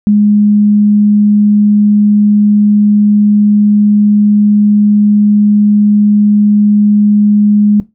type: tone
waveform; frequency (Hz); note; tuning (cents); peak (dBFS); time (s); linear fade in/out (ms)
sine; 207.7; G#3; 0; -4; 0.07-7.8; 0
effects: noise-tail reverb RT60 0.2 s tail -18 dB re dry